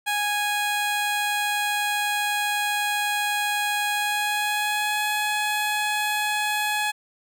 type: tone with pitch glide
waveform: 15% pulse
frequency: 828 to 842 Hz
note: G#5 to G#5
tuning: -5 to +24 cents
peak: -16 dBFS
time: 0.06-6.92 s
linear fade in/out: 20 ms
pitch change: +29 cents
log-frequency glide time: 3.92-5.02 s
effects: none